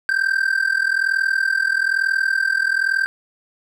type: tone with amplitude modulation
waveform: triangle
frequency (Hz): 1568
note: G6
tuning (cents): 0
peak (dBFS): -11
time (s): 0.09-3.06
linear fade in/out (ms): 0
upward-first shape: sine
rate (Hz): 41.1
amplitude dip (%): 85
effects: none

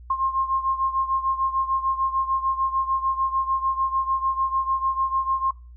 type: beating tone pair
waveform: sine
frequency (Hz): 1063 / 1069.7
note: C6 / C6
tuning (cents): +27 / +38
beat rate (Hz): 6.7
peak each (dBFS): -22 / -26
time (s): 0.1-5.51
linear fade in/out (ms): 5
effects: noise-tail reverb RT60 0.3 s tail -22 dB re dry + added 60 Hz sine -41 dBFS peak until 5.76 s

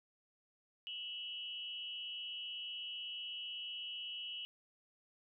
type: tone with amplitude modulation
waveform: sine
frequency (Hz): 2942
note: F#7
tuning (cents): -11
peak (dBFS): -38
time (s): 0.87-4.45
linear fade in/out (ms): 0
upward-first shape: sine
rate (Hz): 264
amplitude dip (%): 80
effects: none

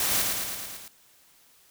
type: noise with echo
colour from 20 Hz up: white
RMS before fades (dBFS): -26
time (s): 0-0.22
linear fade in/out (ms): 2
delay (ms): 110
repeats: 6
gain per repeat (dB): -3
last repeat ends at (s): 0.88
effects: white hiss -59 dBFS RMS until 1.7 s

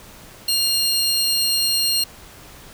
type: tone pair together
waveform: sawtooth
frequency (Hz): 2819 / 4224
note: F7 / C8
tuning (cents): +16 / +16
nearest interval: perfect fifth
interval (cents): 700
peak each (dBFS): -23 / -15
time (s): 0.48-2.04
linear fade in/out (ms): 5
effects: pink hiss -43 dBFS RMS until 2.73 s

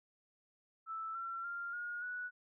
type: tone with pitch steps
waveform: sine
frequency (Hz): 1318.5 / 1355.6 / 1393.7 / 1432.9 / 1473.1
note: E6 / E6 / F6 / F6 / F#6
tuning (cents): 0 / +48 / -4 / +44 / -8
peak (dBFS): -39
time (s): 0.86-2.31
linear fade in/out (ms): 50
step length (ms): 290
effects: none

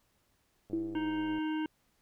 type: click train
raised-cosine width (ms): 2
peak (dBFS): -36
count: 70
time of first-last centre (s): 0.7-1.383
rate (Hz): 101
type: tone with exponential decay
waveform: sine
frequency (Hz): 329.6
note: E4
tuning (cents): 0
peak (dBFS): -28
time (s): 0.73-1.52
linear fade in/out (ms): 2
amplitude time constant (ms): 170
type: harmonic tone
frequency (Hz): 311.1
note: D#4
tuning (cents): 0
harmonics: 1 / 3 / 5 / 7 / 9 / 10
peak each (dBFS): -31 / -42 / -45 / -52 / -49 / -56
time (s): 0.95-1.66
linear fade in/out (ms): 2
effects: pink hiss -73 dBFS RMS until 2.01 s

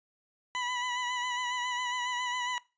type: tone with vibrato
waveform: 20% pulse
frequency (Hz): 987.8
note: B5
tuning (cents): 0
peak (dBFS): -26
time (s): 0.55-2.58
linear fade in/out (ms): 0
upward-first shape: sine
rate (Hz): 7.3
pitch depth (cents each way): 35
effects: noise-tail reverb RT60 0.3 s tail -22 dB re dry + resampled to 16000 Hz

